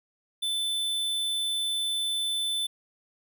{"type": "tone", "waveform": "square", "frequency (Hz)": 3520, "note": "A7", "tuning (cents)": 0, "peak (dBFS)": -27, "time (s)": [0.42, 2.67], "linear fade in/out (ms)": 10, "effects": []}